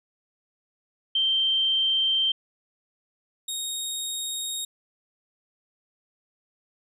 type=tone pair in turn; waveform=sine / 20% pulse; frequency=3136 / 3737 Hz; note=G7 / A#7; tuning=0 / +4 cents; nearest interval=minor third; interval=304 cents; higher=second; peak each=-20 / -23 dBFS; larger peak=first; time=1.15-2.32 / 3.48-4.65 s; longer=neither; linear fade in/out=5 ms; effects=none